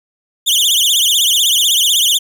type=tone with vibrato; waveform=sawtooth; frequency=3266 Hz; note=G#7; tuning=30 cents flat; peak=-7 dBFS; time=0.46-2.19 s; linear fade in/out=20 ms; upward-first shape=triangle; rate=16 Hz; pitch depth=240 cents each way; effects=none